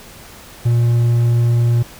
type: tone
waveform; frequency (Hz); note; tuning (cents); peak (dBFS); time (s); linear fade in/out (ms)
triangle; 118.5; A#2; +29; -9; 0.65-1.83; 10
effects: pink hiss -39 dBFS RMS until 1.99 s